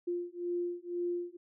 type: beating tone pair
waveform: sine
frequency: 349.2 / 351.2 Hz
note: F4 / F4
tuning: 0 / +10 cents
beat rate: 2 Hz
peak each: -36 / -36 dBFS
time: 0.07-1.37 s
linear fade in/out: 10 ms
effects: none